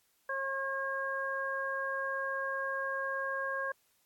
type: harmonic tone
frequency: 541 Hz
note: C#5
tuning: 42 cents flat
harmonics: 1 / 2 / 3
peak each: -38 / -38 / -35 dBFS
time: 0.29-3.72 s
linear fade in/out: 5 ms
effects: white hiss -72 dBFS RMS until 4.05 s + AAC 64 kbps